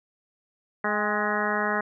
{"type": "harmonic tone with a mistuned harmonic", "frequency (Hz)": 210, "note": "G#3", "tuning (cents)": 19, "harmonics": [1, 2, 3, 4, 5, 6, 7, 8, 9], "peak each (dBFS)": [-32, -32, -32, -32, -32, -32, -32, -32, -32], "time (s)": [0.84, 1.81], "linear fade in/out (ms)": 5, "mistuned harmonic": 4, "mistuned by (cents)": -41, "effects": []}